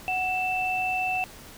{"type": "tone pair together", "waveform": "sine", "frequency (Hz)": [743.4, 2657], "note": ["F#5", "E7"], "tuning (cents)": [8, 13], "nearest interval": "octave + minor seventh", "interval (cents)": 2205, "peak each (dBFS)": [-27, -27], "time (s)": [0.08, 1.24], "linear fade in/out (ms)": 0, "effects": ["pink hiss -46 dBFS RMS until 1.57 s"]}